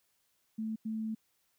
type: tone bursts at uneven times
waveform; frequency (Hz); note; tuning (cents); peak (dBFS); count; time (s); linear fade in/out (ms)
sine; 220; A3; 0; -33; 2; 0.58-0.76 / 0.85-1.15; 10
effects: white hiss -75 dBFS RMS until 1.58 s